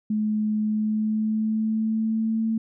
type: tone with pitch glide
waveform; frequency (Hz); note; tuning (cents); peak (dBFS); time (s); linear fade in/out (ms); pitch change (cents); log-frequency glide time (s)
sine; 213.7 to 223.2; G#3 to A3; +50 to +25; -21; 0.1-2.58; 5; +75; 0.62-2.45
effects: none